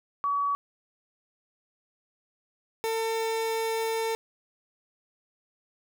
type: tone pair in turn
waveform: sine / 30% pulse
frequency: 1135 / 449.5 Hz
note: C#6 / A4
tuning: +41 / +37 cents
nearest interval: octave + major third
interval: 1604 cents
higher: first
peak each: -24 dBFS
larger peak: neither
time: 0.24-0.55 / 2.84-4.15 s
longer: second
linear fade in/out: 0 ms
effects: none